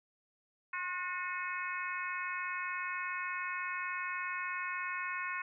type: harmonic tone with a mistuned harmonic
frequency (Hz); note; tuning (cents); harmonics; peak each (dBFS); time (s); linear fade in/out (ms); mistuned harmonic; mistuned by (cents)
363.4; F#4; -31; 3 / 4 / 5 / 6 / 7; -40 / -41 / -42 / -43 / -43; 0.73-5.42; 5; 3; -28
effects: none